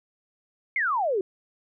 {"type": "exponential sweep", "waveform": "sine", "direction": "down", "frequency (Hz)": [2217, 359.8], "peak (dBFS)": -22, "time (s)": [0.76, 1.21], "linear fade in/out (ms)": 2, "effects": []}